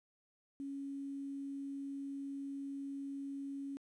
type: tone with quantisation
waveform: sine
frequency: 277.2 Hz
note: C#4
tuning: in tune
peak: -40 dBFS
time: 0.6-3.77 s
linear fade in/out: 0 ms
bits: 11
effects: resampled to 22050 Hz